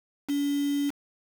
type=tone with quantisation; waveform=sine; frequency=285 Hz; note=C#4; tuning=48 cents sharp; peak=-24 dBFS; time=0.28-0.91 s; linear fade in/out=20 ms; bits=6; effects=none